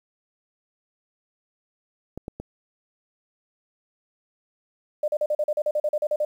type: clicks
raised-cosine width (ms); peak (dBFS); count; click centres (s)
2; -20; 3; 2.176 / 2.281 / 2.4
type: tone bursts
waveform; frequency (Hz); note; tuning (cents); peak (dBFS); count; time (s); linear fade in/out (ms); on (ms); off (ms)
sine; 601; D5; +40; -20; 14; 5.03-6.25; 5; 50; 40
effects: 9-bit